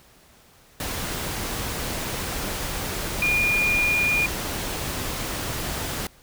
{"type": "tone in noise", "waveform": "sine", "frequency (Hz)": 2427, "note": "D#7", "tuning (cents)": -44, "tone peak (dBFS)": -19, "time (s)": [3.22, 4.26], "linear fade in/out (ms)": 2, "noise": "pink", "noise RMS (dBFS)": -29, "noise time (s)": [0.8, 6.07], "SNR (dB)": 7, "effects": ["pink hiss -54 dBFS RMS until 6.22 s"]}